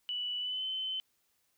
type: tone with pitch glide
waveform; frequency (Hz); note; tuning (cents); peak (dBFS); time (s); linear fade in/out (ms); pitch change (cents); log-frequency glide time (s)
sine; 2960 to 3059; F#7 to G7; 0 to -43; -33; 0.09-1; 0; +57; 0.39-0.65
effects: white hiss -75 dBFS RMS until 1.57 s